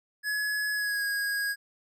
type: tone with pitch glide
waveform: square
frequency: 1693 to 1643.9 Hz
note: G#6 to G#6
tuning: +33 to -18 cents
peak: -28 dBFS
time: 0.23-1.56 s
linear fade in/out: 50 ms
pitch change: -51 cents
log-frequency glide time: 0.73-1.04 s
effects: none